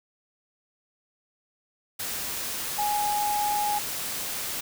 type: tone in noise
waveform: sine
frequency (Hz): 830.6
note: G#5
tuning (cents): 0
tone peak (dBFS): -24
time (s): 2.78-3.79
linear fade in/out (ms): 10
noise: white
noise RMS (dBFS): -32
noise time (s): 1.99-4.61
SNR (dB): +5
effects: none